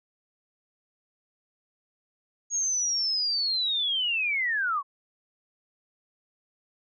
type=linear sweep; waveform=sine; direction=down; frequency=6645 to 1069 Hz; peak=-24 dBFS; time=2.5-4.83 s; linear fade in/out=50 ms; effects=none